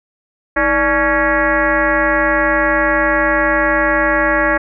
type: tone with frequency modulation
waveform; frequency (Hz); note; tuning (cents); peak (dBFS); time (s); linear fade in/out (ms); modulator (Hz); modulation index
sine; 1122; C#6; +21; -11; 0.56-4.58; 10; 268; 3.2
effects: none